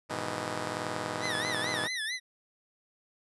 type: chord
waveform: 5% pulse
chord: E major seventh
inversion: first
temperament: just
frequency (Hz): 103.01 / 123.61 / 154.51 / 164.81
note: G#2 / B2 / D#3 / E3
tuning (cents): -14 / +2 / -12 / 0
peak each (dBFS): -28 / -28 / -30 / -29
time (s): 0.09-1.88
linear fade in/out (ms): 20
type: tone with vibrato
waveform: 25% pulse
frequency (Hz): 1864.7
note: A#6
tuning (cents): 0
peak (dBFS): -28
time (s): 1.2-2.2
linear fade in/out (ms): 50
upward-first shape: sine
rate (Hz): 4.5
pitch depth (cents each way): 160
effects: resampled to 24000 Hz